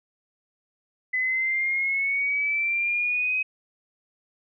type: exponential sweep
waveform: sine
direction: up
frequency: 2011 to 2534 Hz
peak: -22 dBFS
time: 1.13-3.43 s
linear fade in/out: 10 ms
effects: none

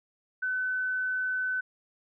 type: tone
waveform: sine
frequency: 1511 Hz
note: F#6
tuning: 36 cents sharp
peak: -27 dBFS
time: 0.42-1.61 s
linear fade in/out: 10 ms
effects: none

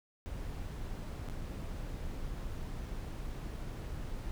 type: noise with dropouts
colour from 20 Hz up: brown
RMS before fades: -40 dBFS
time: 0.26-4.31 s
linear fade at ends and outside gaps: 0 ms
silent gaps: 1.287-1.298 / 1.411-1.415 / 4.089-4.092 s
effects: none

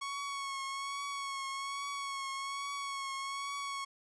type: tone with vibrato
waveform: sawtooth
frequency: 1106 Hz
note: C#6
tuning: 4 cents flat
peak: -33 dBFS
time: 0.01-3.85 s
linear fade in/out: 10 ms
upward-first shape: triangle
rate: 1.2 Hz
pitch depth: 34 cents each way
effects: resampled to 22050 Hz

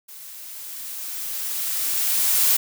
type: noise with level ramp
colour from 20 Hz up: blue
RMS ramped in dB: -41 to -17 dBFS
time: 0.08-2.57 s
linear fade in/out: 10 ms
effects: none

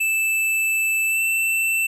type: tone with pitch glide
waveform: square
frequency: 2638 to 2672 Hz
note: E7 to E7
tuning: +1 to +23 cents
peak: -19 dBFS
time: 0-1.87 s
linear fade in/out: 10 ms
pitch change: +22 cents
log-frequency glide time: 1.07-1.21 s
effects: none

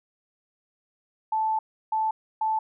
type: tone bursts at uneven times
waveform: sine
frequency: 876 Hz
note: A5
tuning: 8 cents flat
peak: -22 dBFS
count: 3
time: 1.32-1.59 / 1.92-2.11 / 2.41-2.59 s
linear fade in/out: 5 ms
effects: none

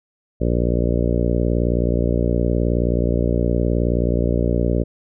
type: harmonic tone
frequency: 59.1 Hz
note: A#1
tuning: 24 cents sharp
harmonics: 1 / 2 / 3 / 4 / 5 / 6 / 7 / 8 / 9 / 10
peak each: -20 / -23 / -25 / -26 / -27 / -28 / -28 / -29 / -30 / -30 dBFS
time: 0.4-4.84 s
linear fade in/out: 20 ms
effects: none

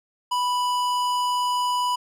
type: tone with tanh clipping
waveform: sine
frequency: 987.8 Hz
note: B5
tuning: in tune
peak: -23 dBFS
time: 0.31-1.96 s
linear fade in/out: 10 ms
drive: 18 dB
effects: none

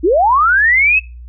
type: linear sweep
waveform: sine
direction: up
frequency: 290 to 2637 Hz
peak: -8 dBFS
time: 0.03-1 s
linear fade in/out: 20 ms
effects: noise-tail reverb RT60 0.3 s tail -23 dB re dry + added 60 Hz sine -30 dBFS peak until 1.28 s

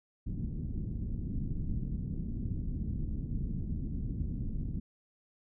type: low-pass noise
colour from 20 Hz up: pink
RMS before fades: -35 dBFS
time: 0.26-4.8 s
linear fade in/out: 10 ms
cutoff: 240 Hz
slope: 24 dB/octave
effects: none

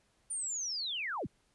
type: linear sweep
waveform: sine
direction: down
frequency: 9260 to 46.1 Hz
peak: -34 dBFS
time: 0.3-1.27 s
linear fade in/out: 10 ms
effects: pink hiss -72 dBFS RMS until 1.54 s + resampled to 24000 Hz

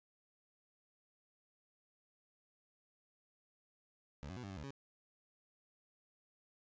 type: tone with pitch steps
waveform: 20% pulse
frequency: 72.2 / 92.9 / 124.3 / 98.6 / 95.3 / 74.9 / 137.8 Hz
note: D2 / F#2 / B2 / G2 / G2 / D2 / C#3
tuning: -29 / +7 / +12 / +11 / -48 / +35 / -10 cents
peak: -40 dBFS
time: 4.23-4.706 s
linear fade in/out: 0 ms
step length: 68 ms
effects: resampled to 16000 Hz

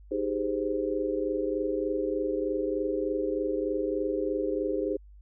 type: chord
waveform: sine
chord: Ab major seventh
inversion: second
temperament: equal with one note detuned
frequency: 311.1 / 392 / 415.3 / 519.3 Hz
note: Eb4 / G4 / Ab4 / C5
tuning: 0 / 0 / 0 / -13 cents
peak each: -32 dBFS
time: 0.11-4.97 s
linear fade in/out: 10 ms
effects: added 50 Hz sine -48 dBFS peak until 5.21 s

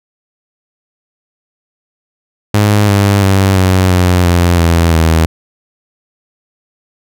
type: tone with pitch steps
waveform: sawtooth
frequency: 103.83 / 100.24 / 96.76 / 93.41 / 90.18 / 87.06 / 84.04 / 81.13 Hz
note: G#2 / G2 / G2 / F#2 / F#2 / F2 / E2 / E2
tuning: 0 / +39 / -22 / +17 / -44 / -5 / +34 / -27 cents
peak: -3 dBFS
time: 2.54-5.26 s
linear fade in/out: 5 ms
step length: 340 ms
effects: none

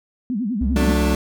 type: tone with vibrato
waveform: sine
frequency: 225.2 Hz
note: A3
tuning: 40 cents sharp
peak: -20 dBFS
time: 0.3-0.92 s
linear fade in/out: 0 ms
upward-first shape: sine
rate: 10 Hz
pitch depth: 260 cents each way
type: tone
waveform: triangle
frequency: 68 Hz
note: C#2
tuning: 33 cents flat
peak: -17 dBFS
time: 0.61-1.15 s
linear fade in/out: 5 ms
type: chord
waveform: 30% pulse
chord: D major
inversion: first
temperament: equal with one note detuned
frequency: 181.09 / 220 / 293.7 Hz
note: F#3 / A3 / D4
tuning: -37 / 0 / 0 cents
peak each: -20 dBFS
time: 0.76-1.15 s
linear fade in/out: 2 ms
effects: none

